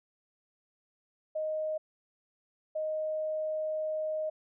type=tone bursts at uneven times; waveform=sine; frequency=622.3 Hz; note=D#5; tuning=in tune; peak=-30 dBFS; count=2; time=1.35-1.78 / 2.75-4.3 s; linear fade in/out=10 ms; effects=none